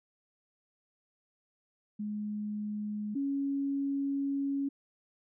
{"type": "tone pair in turn", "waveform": "sine", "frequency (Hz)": [209.6, 277.8], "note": ["G#3", "C#4"], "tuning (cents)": [16, 4], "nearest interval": "perfect fourth", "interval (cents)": 488, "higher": "second", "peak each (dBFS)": [-33, -29], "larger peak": "second", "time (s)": [[1.99, 3.15], [3.15, 4.69]], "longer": "second", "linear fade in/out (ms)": 10, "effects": []}